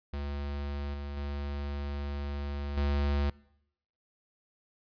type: tone with level steps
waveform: square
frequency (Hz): 71.4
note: D2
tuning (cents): -48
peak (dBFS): -34 / -37 / -34 / -27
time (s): 0.13-3.3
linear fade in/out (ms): 5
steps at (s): 0.94 / 1.17 / 2.77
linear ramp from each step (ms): 2
effects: noise-tail reverb RT60 0.8 s tail -23 dB re dry + resampled to 11025 Hz